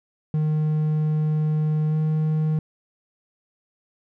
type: tone with pitch glide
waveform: triangle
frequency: 153.8 to 155.59 Hz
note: D#3 to D#3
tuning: -20 to 0 cents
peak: -17 dBFS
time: 0.34-2.59 s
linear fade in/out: 2 ms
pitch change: +20 cents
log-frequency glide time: 1.89-1.95 s
effects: none